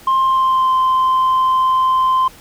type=tone with pitch glide; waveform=sine; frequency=1057 to 1038.8 Hz; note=C6 to C6; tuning=+17 to -13 cents; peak=-9 dBFS; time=0.07-2.28 s; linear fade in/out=5 ms; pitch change=-30 cents; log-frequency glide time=0.22-0.72 s; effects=tanh soft clip ceiling -10 dBFS + pink hiss -42 dBFS RMS until 2.4 s